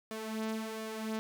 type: tone with flanger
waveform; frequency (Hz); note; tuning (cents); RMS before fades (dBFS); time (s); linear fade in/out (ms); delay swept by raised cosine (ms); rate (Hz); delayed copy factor
sawtooth; 220; A3; 0; -38; 0.11-1.19; 0; 1.7 to 4.6; 1.4; +0.6
effects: none